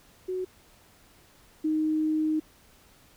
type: tone pair in turn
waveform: sine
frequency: 369.9 / 311 Hz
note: F#4 / D#4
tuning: 0 / -1 cents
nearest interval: minor third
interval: 301 cents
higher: first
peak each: -28 / -23 dBFS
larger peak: second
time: 0.28-0.45 / 1.64-2.4 s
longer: second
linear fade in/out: 10 ms
effects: pink hiss -58 dBFS RMS until 3.16 s